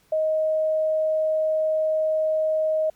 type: tone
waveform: sine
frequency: 627 Hz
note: D#5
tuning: 13 cents sharp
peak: -19 dBFS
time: 0.12-2.9 s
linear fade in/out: 5 ms
effects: pink hiss -61 dBFS RMS until 2.95 s + MP3 96 kbps